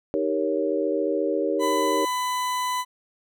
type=chord; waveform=sine; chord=Eb dominant seventh; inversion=none; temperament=equal; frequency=311.1 / 392 / 466.2 / 554.4 Hz; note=Eb4 / G4 / Bb4 / Db5; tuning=0 / 0 / 0 / 0 cents; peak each=-27 dBFS; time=0.14-2.05 s; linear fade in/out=0 ms
type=tone; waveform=40% pulse; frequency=1000 Hz; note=B5; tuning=21 cents sharp; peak=-23 dBFS; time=1.59-2.85 s; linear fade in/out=50 ms
effects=none

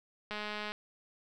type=click train; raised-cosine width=0.3 ms; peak=-23 dBFS; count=87; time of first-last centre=0.31-0.72 s; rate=210 Hz; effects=none

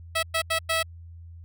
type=tone bursts at uneven times; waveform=10% pulse; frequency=651 Hz; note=E5; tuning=22 cents flat; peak=-14 dBFS; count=4; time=0.15-0.23 / 0.34-0.42 / 0.5-0.59 / 0.69-0.83 s; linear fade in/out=10 ms; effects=added 84 Hz sine -41 dBFS peak until 1.44 s

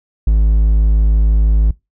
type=tone; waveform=triangle; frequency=53.1 Hz; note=G#1; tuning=39 cents sharp; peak=-6 dBFS; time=0.27-1.71 s; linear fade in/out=5 ms; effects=noise-tail reverb RT60 0.2 s tail -22 dB re dry

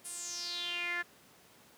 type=tone with band-pass filter sweep; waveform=sawtooth; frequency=349.2 Hz; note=F4; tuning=in tune; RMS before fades=-38 dBFS; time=0.04-1.03 s; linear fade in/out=20 ms; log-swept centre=10000 to 1700 Hz; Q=6.2; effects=pink hiss -60 dBFS RMS until 1.77 s + high-pass 150 Hz 12 dB/octave

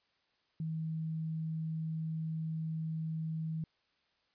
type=tone; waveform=sine; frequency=159.9 Hz; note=D#3; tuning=48 cents sharp; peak=-34 dBFS; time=0.6-3.64 s; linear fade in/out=2 ms; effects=white hiss -75 dBFS RMS until 4.34 s + resampled to 11025 Hz

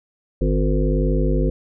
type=harmonic tone with a mistuned harmonic; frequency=50.9 Hz; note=G#1; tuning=34 cents flat; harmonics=1 / 3 / 5 / 7 / 9 / 10; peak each=-18 / -23 / -25 / -26 / -28 / -28 dBFS; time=0.41-1.5 s; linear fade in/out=5 ms; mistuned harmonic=9; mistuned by=-38 cents; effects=none

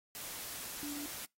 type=tone in noise; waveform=sine; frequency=290 Hz; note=D4; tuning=22 cents flat; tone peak=-40 dBFS; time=0.83-1.06 s; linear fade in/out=0 ms; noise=white; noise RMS=-44 dBFS; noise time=0.15-1.25 s; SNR=+1 dB; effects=noise-tail reverb RT60 0.2 s tail -26 dB re dry + AAC 48 kbps

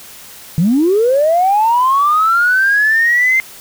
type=linear sweep; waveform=sine; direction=up; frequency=150 to 2100 Hz; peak=-8 dBFS; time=0.58-3.4 s; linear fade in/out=0 ms; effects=tanh soft clip ceiling -4 dBFS + white hiss -36 dBFS RMS until 3.6 s

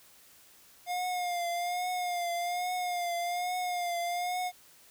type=tone with vibrato; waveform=square; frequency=709 Hz; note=F5; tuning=26 cents sharp; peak=-31 dBFS; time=0.86-4.52 s; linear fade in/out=50 ms; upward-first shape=triangle; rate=1.2 Hz; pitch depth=54 cents each way; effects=white hiss -58 dBFS RMS until 4.9 s

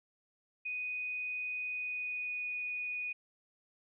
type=tone with pitch glide; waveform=sine; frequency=2489 to 2472 Hz; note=D#7 to D#7; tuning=0 to -12 cents; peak=-35 dBFS; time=0.65-3.13 s; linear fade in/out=10 ms; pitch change=-12 cents; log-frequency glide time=1.68-2.53 s; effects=none

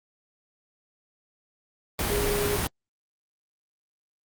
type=tone in noise; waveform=sine; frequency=410 Hz; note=G#4; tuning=22 cents flat; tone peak=-26 dBFS; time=2.1-2.56 s; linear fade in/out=2 ms; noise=pink; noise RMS=-27 dBFS; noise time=1.99-2.67 s; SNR=-2 dB; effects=Opus 32 kbps

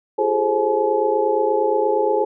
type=tone cluster; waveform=sine; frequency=342.4 / 399.8 / 428.3 / 528 / 854 Hz; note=F4 / G4 / A4 / C5 / G#5; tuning=-34 / +34 / -47 / +16 / +48 cents; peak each=-27 / -23 / -20 / -22 / -22 dBFS; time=0.18-2.25 s; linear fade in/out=10 ms; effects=none

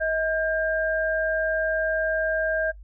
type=tone pair together; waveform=sine; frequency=635.9 / 1600 Hz; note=D#5 / G6; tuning=+38 / +35 cents; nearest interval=octave + major third; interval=1597 cents; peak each=-24 / -26 dBFS; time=0-2.72 s; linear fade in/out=20 ms; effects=noise-tail reverb RT60 0.1 s tail -18 dB re dry + added 50 Hz sine -41 dBFS peak until 2.83 s

